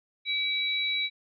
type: tone pair together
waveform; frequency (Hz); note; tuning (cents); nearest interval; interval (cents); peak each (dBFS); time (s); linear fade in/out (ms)
sine; 2300 / 3898; D7 / B7; -37 / -23; major sixth; 914; -29 / -28; 0.25-1.1; 50
effects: none